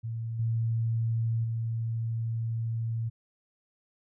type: tone with level steps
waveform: sine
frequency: 114.1 Hz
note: A#2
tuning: 37 cents flat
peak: -31 / -25 / -28 dBFS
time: 0.03-3.1 s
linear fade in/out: 20 ms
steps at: 0.39 / 1.44 s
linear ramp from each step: 5 ms
effects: none